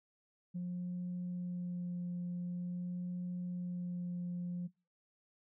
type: tone with vibrato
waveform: sine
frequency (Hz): 177.5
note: F3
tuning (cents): +28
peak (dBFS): -35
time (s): 0.54-4.68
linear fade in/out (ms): 20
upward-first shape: sine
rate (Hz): 0.46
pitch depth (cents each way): 11
effects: noise-tail reverb RT60 0.3 s tail -23 dB re dry + tanh soft clip ceiling -34 dBFS